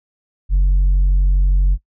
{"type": "tone with tanh clipping", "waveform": "triangle", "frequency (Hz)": 46.25, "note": "F#1", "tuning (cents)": 0, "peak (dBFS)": -11, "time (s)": [0.49, 1.78], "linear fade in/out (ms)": 50, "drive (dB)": 7, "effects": ["noise-tail reverb RT60 0.1 s tail -21 dB re dry"]}